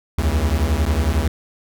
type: beating tone pair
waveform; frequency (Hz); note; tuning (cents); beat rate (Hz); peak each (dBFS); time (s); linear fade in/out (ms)
45% pulse; 69.4 / 80.4; C#2 / E2; +3 / -43; 11; -19; 0.18-1.28; 5
effects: none